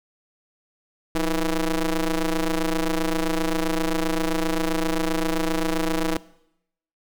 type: ring-modulated tone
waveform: sawtooth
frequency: 164.81 Hz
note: E3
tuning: in tune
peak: -14 dBFS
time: 1.15-6.17 s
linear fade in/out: 0 ms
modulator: 151 Hz
effects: noise-tail reverb RT60 0.8 s tail -20 dB re dry